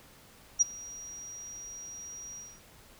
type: tone with ADSR envelope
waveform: sine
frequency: 5740 Hz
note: F8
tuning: 47 cents sharp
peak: -17 dBFS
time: 0.59-2.61 s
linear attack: 24 ms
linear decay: 18 ms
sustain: -24 dB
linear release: 240 ms
effects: pink hiss -56 dBFS RMS until 2.99 s